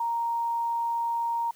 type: tone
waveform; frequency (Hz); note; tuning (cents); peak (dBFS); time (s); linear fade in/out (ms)
sine; 932; A#5; -1; -25; 0-1.51; 5
effects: white hiss -58 dBFS RMS until 1.55 s